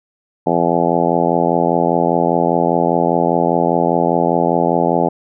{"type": "harmonic tone", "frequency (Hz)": 85, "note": "F2", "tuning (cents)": -46, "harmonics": [2, 3, 4, 5, 6, 7, 8, 9, 10], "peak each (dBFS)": [-21, -21, -21, -21, -21, -21, -21, -21, -21], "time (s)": [0.46, 5.09], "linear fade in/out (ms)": 10, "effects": []}